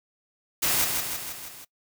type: noise with echo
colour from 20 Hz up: white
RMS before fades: -24 dBFS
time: 0.62-0.85 s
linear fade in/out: 10 ms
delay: 160 ms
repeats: 5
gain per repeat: -4 dB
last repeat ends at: 1.65 s
effects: noise-tail reverb RT60 0.1 s tail -22 dB re dry